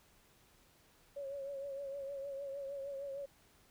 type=tone with vibrato; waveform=sine; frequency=554.4 Hz; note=C#5; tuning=in tune; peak=-40 dBFS; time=1.16-3.26 s; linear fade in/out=10 ms; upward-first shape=triangle; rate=6.5 Hz; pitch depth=56 cents each way; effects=pink hiss -67 dBFS RMS until 3.7 s